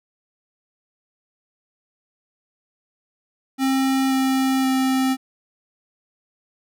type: tone with pitch steps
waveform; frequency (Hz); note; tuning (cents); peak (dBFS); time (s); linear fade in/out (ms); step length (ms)
square; 266.6 / 264.6 / 262.6; C4 / C4 / C4; +33 / +20 / +6; -18; 3.58-5.17; 50; 530
effects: none